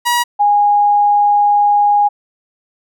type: tone pair in turn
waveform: sawtooth / sine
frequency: 961 / 822.7 Hz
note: B5 / G#5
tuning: -48 / -17 cents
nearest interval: minor third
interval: 269 cents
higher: first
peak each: -8 dBFS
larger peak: neither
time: 0.05-0.24 / 0.39-2.09 s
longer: second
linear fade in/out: 20 ms
effects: none

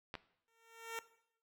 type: clicks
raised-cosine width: 0.3 ms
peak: -27 dBFS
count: 2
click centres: 0.141 / 0.153 s
type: tone with exponential growth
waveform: 10% pulse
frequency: 456.3 Hz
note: A#4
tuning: 37 cents flat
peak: -30 dBFS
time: 0.48-0.99 s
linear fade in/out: 0 ms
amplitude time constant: 110 ms
effects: noise-tail reverb RT60 0.7 s tail -17 dB re dry

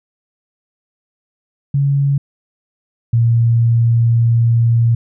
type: tone pair in turn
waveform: sine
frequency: 140 / 116.47 Hz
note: C#3 / A#2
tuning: +18 / -1 cents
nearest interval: minor third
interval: 319 cents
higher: first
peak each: -11 / -9 dBFS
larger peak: second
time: 1.74-2.18 / 3.13-4.95 s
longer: second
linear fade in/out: 5 ms
effects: none

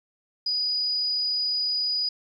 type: tone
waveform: sine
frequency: 4933 Hz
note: D#8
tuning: 16 cents flat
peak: -23 dBFS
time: 0.46-2.09 s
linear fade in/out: 5 ms
effects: 10-bit

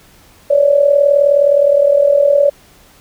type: tone with amplitude modulation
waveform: sine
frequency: 571 Hz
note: D5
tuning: 49 cents flat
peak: -4 dBFS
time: 0.5-2.5 s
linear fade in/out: 10 ms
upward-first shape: sine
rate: 39.4 Hz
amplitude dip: 70%
effects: pink hiss -46 dBFS RMS until 3 s

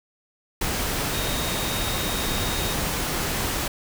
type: tone in noise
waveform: sine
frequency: 3729 Hz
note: A#7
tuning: in tune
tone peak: -33 dBFS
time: 1.13-2.74 s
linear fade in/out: 5 ms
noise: pink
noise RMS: -26 dBFS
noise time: 0.61-3.68 s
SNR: -10 dB
effects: none

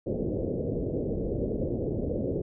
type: low-pass noise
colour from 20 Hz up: white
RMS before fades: -30 dBFS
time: 0.06-2.42 s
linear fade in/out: 10 ms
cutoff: 530 Hz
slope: 48 dB/octave
effects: none

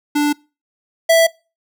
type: tone pair in turn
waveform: square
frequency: 293.7 / 659.3 Hz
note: D4 / E5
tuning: 0 / 0 cents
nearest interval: octave + major second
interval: 1400 cents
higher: second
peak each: -14 / -9 dBFS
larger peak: second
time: 0.15-0.33 / 1.09-1.27 s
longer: neither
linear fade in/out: 10 ms
effects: noise-tail reverb RT60 0.3 s tail -24 dB re dry

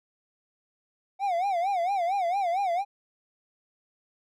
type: tone with vibrato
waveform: triangle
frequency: 740 Hz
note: F#5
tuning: in tune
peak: -22 dBFS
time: 1.19-2.85 s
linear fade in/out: 50 ms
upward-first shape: sine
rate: 4.4 Hz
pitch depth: 160 cents each way
effects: none

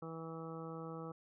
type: harmonic tone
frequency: 162.9 Hz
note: E3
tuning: 20 cents flat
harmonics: 1 / 2 / 3 / 4 / 5 / 6 / 7 / 8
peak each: -47 / -50 / -48 / -59 / -55 / -63 / -54 / -54 dBFS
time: 0.02-1.12 s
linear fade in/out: 5 ms
effects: none

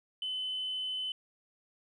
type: tone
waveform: sine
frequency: 3031 Hz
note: F#7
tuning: 41 cents sharp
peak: -32 dBFS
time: 0.22-1.12 s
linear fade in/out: 2 ms
effects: tanh soft clip ceiling -28 dBFS

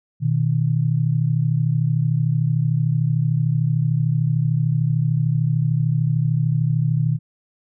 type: tone pair together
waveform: sine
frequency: 122.21 / 155.56 Hz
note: B2 / D#3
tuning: -18 / 0 cents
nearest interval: major third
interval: 418 cents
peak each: -19 dBFS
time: 0.2-7.19 s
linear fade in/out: 50 ms
effects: none

